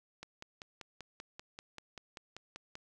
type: click train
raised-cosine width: 0.2 ms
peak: -28 dBFS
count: 14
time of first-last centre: 0.23-2.754 s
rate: 5.15 Hz
effects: none